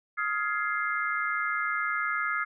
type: chord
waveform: sine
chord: F minor seventh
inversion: third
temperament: just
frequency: 1257.2 / 1396.9 / 1676.3 / 2095 Hz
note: Eb6 / F6 / Ab6 / C7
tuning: +18 / 0 / +16 / +2 cents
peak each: -31 / -32 / -33 / -33 dBFS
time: 0.17-2.45 s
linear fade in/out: 20 ms
effects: none